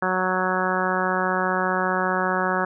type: harmonic tone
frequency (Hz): 185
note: F#3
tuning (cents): 0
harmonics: 1 / 2 / 3 / 4 / 5 / 6 / 7 / 8 / 9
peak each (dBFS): -29 / -29 / -29 / -29 / -29 / -29 / -29 / -29 / -29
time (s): 0.02-2.65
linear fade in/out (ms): 5
effects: none